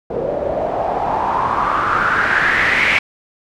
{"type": "noise with low-pass filter sweep", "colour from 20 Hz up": "white", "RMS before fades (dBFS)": -17, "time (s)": [0.1, 2.99], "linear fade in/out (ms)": 5, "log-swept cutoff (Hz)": [490, 2300], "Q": 5.5, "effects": []}